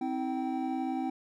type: tone cluster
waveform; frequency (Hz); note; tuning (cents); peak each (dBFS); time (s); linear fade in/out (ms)
triangle; 261.6 / 319.8 / 773; C4 / D#4 / G5; 0 / +48 / -24; -31 / -33 / -34; 0.01-1.1; 5
effects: none